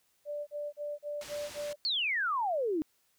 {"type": "tone bursts", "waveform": "sine", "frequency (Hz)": 587.3, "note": "D5", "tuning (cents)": 0, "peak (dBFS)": -34, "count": 6, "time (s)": [0.25, 1.76], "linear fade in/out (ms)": 50, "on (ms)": 220, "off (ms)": 38}
{"type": "low-pass noise", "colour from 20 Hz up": "white", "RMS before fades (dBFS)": -47, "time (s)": [1.21, 1.73], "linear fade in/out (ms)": 2, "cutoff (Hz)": 6500, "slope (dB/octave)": 12}
{"type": "exponential sweep", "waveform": "sine", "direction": "down", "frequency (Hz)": [4537, 293.7], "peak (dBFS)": -28, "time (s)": [1.85, 2.82], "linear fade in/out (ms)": 0}
{"effects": ["white hiss -72 dBFS RMS until 3.18 s"]}